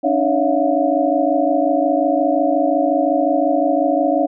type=tone cluster; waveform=sine; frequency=279.8 / 305.4 / 562 / 663 / 717 Hz; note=C#4 / D#4 / C#5 / E5 / F5; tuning=+16 / -32 / +24 / +10 / +45 cents; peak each=-20 dBFS; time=0.03-4.27 s; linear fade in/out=20 ms; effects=none